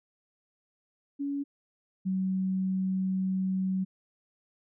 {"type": "tone pair in turn", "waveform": "sine", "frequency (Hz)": [282, 188.58], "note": ["C#4", "F#3"], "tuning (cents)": [30, 33], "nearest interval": "perfect fifth", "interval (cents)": 697, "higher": "first", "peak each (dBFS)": [-29, -26], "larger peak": "second", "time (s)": [[1.19, 1.44], [2.05, 3.85]], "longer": "second", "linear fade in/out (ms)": 20, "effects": []}